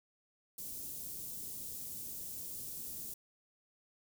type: band-stop noise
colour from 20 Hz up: white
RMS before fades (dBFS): -44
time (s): 0.58-3.14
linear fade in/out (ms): 5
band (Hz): 320 to 7800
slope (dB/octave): 12
effects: none